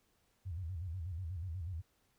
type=tone with vibrato; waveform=sine; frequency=87 Hz; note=F2; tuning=6 cents flat; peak=-38 dBFS; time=0.45-1.82 s; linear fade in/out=20 ms; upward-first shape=square; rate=8.2 Hz; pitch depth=140 cents each way; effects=pink hiss -75 dBFS RMS until 2.18 s